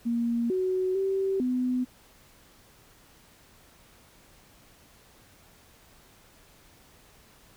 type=tone with pitch steps; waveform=sine; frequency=234.8 / 372 / 386.5 / 251.7 Hz; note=A#3 / F#4 / G4 / B3; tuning=+13 / +9 / -24 / +33 cents; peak=-24 dBFS; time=0.05-1.85 s; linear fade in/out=20 ms; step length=450 ms; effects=pink hiss -57 dBFS RMS until 7.56 s